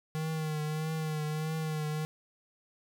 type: tone with vibrato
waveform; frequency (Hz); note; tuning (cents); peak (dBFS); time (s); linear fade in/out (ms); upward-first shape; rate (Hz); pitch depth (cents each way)
square; 155.56; D#3; 0; -32; 0.15-2.05; 0; triangle; 1.6; 45
effects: none